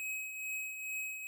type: tone with tremolo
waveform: square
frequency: 2545 Hz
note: D#7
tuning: 39 cents sharp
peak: -36 dBFS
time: 0-1.27 s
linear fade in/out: 0 ms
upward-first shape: triangle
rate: 2.3 Hz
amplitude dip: 55%
effects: none